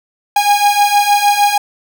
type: beating tone pair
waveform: 45% pulse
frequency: 815 / 821.5 Hz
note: G#5 / G#5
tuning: -33 / -19 cents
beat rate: 6.5 Hz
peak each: -14 / -11 dBFS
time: 0.36-1.58 s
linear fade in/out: 5 ms
effects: none